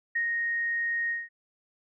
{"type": "tone with ADSR envelope", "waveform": "sine", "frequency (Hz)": 1864.7, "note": "A#6", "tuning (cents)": 0, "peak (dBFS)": -24, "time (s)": [0.15, 1.29], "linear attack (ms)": 10, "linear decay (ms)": 100, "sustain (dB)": -2, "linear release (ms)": 190, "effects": []}